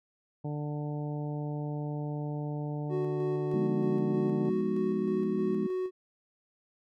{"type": "harmonic tone", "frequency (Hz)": 148.1, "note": "D3", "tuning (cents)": 15, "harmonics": [1, 2, 3, 4, 5, 6], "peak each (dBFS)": [-33, -39, -43, -45, -47, -49], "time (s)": [0.44, 4.5], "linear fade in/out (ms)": 10}
{"type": "tone with tremolo", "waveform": "triangle", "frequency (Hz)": 370, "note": "F#4", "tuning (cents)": 0, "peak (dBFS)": -27, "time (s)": [2.89, 5.91], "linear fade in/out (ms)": 50, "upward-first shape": "square", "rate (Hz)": 3.2, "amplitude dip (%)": 25}
{"type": "chord", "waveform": "sine", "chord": "F half-diminished seventh", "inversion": "none", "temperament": "equal with one note detuned", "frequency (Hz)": [174.61, 207.7, 246.9, 309], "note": ["F3", "Ab3", "Cb4", "Eb4"], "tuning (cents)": [0, 0, 0, -12], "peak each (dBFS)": [-37, -31, -36, -37], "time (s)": [3.54, 5.67], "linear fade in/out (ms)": 2}
{"effects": []}